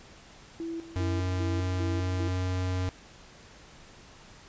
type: tone with tremolo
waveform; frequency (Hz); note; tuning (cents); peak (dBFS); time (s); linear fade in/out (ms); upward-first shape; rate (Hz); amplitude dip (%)
sine; 331.1; E4; +8; -32; 0.6-2.28; 0; square; 2.5; 75
type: tone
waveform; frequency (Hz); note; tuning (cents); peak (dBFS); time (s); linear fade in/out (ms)
square; 92; F#2; -9; -28; 0.96-2.89; 0
effects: pink hiss -52 dBFS RMS until 4.48 s + resampled to 16000 Hz